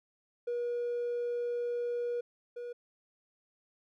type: tone pair in turn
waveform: triangle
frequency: 480.3 / 482.3 Hz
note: B4 / B4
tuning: -48 / -41 cents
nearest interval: unison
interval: 7 cents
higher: second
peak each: -28 / -36 dBFS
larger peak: first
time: 0.47-2.21 / 2.56-2.73 s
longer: first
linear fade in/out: 10 ms
effects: tanh soft clip ceiling -27 dBFS